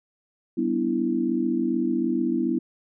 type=chord; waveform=sine; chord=E minor seventh; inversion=first; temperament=equal with one note detuned; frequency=193.3 / 246.9 / 293.7 / 329.6 Hz; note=G3 / B3 / D4 / E4; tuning=-24 / 0 / 0 / 0 cents; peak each=-31 / -25 / -30 / -25 dBFS; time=0.57-2.59 s; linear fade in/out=10 ms; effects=none